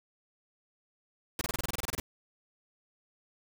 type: noise bursts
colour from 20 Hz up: pink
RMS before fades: -33 dBFS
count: 13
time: 1.39-2 s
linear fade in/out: 2 ms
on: 22 ms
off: 27 ms
effects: none